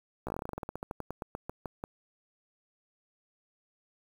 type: slowing click train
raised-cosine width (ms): 1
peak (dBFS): -22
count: 24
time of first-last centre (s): 0.27-1.839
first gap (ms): 15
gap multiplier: 1.12
effects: 8-bit